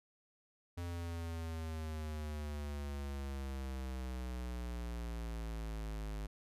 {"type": "exponential sweep", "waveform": "square", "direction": "down", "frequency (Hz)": [87.4, 51.6], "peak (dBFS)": -40, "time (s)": [0.77, 6.27], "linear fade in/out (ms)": 10, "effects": ["resampled to 32000 Hz"]}